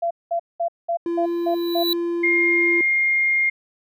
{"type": "tone bursts", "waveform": "sine", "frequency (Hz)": 681, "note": "F5", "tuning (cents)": -44, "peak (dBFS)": -19, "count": 7, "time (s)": [0.02, 1.836], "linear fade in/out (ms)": 10, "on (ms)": 88, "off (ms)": 200}
{"type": "tone with pitch glide", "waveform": "triangle", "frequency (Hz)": [340.4, 342.6], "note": ["F4", "F4"], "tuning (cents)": [-44, -33], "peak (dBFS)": -19, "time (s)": [1.06, 2.81], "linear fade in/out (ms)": 2, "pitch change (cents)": 11, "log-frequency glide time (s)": [1.24, 1.32]}
{"type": "tone with exponential growth", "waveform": "square", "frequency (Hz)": 3951, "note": "B7", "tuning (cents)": 0, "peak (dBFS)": -19, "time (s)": [1.24, 1.93], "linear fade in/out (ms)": 1, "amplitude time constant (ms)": 150}
{"type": "tone", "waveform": "sine", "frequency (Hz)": 2125, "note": "C7", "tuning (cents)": 26, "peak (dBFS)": -16, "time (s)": [2.23, 3.5], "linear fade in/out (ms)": 10}
{"effects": []}